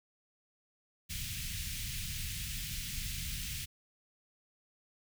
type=band-stop noise; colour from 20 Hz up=pink; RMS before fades=-39 dBFS; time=1.09-3.66 s; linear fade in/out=20 ms; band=160 to 2200 Hz; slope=24 dB/octave; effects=none